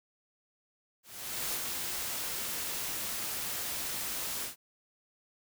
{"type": "noise with ADSR envelope", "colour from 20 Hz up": "white", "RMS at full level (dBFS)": -33, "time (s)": [1.03, 4.56], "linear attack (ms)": 510, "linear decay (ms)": 41, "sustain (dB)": -3, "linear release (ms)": 130, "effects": []}